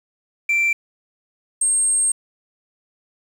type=tone pair in turn; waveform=sine; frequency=2349 / 8502 Hz; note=D7 / C9; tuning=0 / +27 cents; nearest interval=octave + minor seventh; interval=2227 cents; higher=second; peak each=-13 dBFS; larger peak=neither; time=0.49-0.73 / 1.61-2.12 s; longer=second; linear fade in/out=5 ms; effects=tanh soft clip ceiling -14 dBFS + 7-bit